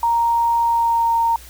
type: tone with pitch glide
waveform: sine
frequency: 932.3 to 922.7 Hz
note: A#5 to A#5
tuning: 0 to -18 cents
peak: -14 dBFS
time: 0.03-1.36 s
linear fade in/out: 2 ms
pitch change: -18 cents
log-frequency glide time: 0.62-1.15 s
effects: added 60 Hz sine -41 dBFS peak until 1.49 s + white hiss -43 dBFS RMS until 1.49 s